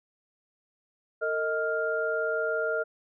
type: tone cluster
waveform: sine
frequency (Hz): 454.3 / 628 / 1400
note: A#4 / D#5 / F6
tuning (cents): -45 / +16 / +4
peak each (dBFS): -30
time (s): 1.21-2.84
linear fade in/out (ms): 20
effects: none